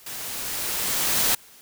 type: noise with level ramp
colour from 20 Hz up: white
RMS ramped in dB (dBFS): -35 to -20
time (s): 0.06-1.35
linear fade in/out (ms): 5
effects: white hiss -50 dBFS RMS until 1.61 s